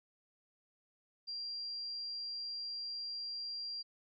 sine tone, 4754 Hz, D8, 20 cents sharp, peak -39 dBFS, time 1.27-3.83 s, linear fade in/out 20 ms, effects none

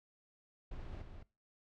brown noise with echo, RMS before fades -45 dBFS, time 0.71-1.02 s, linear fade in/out 5 ms, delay 210 ms, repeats 1, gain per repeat -5 dB, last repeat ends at 1.23 s, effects noise-tail reverb RT60 0.3 s tail -21 dB re dry + low-pass 4000 Hz 12 dB/octave

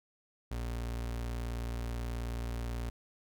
35% pulse tone, 58.6 Hz, A#1, 10 cents sharp, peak -33 dBFS, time 0.51-2.9 s, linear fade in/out 5 ms, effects none

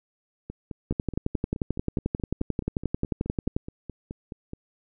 two click trains, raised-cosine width 3 ms, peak -12 / -22 dBFS, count 31 / 20, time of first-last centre 0.91-3.565 / 0.5-4.534 s, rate 11.3 / 4.71 Hz, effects none

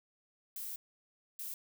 violet noise bursts at uneven times, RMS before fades -42 dBFS, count 2, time 0.56-0.76 / 1.39-1.54 s, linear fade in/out 2 ms, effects none

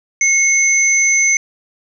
sine tone pair together, 2172 / 6143 Hz, C#7 / G8, -36 / -36 cents, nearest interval octave + tritone, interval 1800 cents, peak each -13 dBFS, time 0.21-1.37 s, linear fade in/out 2 ms, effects none

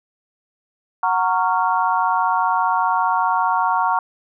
sine chord, Gb major seventh, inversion none, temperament just, 740 / 925 / 1110 / 1387.5 Hz, Gb5 / Bb5 / Db6 / F6, 0 / -14 / +2 / -12 cents, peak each -22 / -19 / -21 / -25 dBFS, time 1.03-3.99 s, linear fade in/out 2 ms, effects none

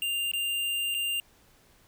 square tone with dropouts, 2794 Hz, F7, in tune, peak -28 dBFS, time 0.02-1.2 s, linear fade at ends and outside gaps 1 ms, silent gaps 0.315-0.335 / 0.943-0.947 s, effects pink hiss -61 dBFS RMS until 1.87 s

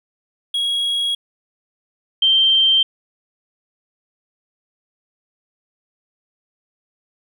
triangle / sine tone pair in turn, 3311 / 3141 Hz, G#7 / G7, -6 / +3 cents, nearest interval minor second, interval 91 cents, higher first, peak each -16 / -11 dBFS, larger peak second, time 0.54-1.15 / 2.22-2.83 s, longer neither, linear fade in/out 5 ms, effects none

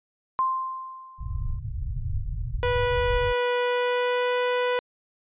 sine tone with exponential decay, 1046.5 Hz, C6, in tune, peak -19 dBFS, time 0.39-1.59 s, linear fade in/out 0 ms, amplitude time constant 260 ms
pink low-pass noise, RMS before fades -29 dBFS, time 1.18-3.34 s, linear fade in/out 50 ms, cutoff 130 Hz, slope 48 dB/octave
sawtooth tone with pitch glide, 490 to 494.3 Hz, B4 to B4, -14 to +1 cents, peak -18 dBFS, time 2.63-4.79 s, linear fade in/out 0 ms, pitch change +15 cents, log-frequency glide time 3.55-4.39 s
effects resampled to 8000 Hz

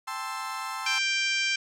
35% pulse chord, A minor seventh, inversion third, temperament equal with one note detuned, 790.8 / 880 / 1046.5 / 1318.5 Hz, G5 / A5 / C6 / E6, +15 / 0 / 0 / 0 cents, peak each -39 / -37 / -34 / -35 dBFS, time 0.07-0.99 s, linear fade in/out 10 ms
harmonic tone, 786 Hz, G5, 4 cents sharp, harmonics 2 / 3 / 4 / 5 / 6 / 7 / 8 / 9 / 10, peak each -32 / -27 / -32 / -41 / -35 / -35 / -38 / -45 / -45 dBFS, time 0.86-1.56 s, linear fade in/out 5 ms
effects low-pass 12000 Hz 12 dB/octave

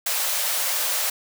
white high-pass noise, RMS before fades -24 dBFS, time 0.06-1.1 s, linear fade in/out 5 ms, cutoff 480 Hz, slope 96 dB/octave, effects none

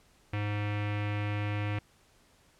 square tone with low-pass filter, 103.83 Hz, G#2, in tune, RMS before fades -32 dBFS, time 0.33-1.79 s, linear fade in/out 5 ms, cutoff 2400 Hz, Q 3.1, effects pink hiss -64 dBFS RMS until 2.59 s + low-pass 11000 Hz 12 dB/octave

